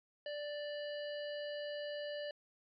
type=harmonic tone; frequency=587.3 Hz; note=D5; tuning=in tune; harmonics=1 / 3 / 5 / 7 / 8; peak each=-40 / -49 / -50 / -57 / -56 dBFS; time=0.26-2.31 s; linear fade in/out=2 ms; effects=MP3 96 kbps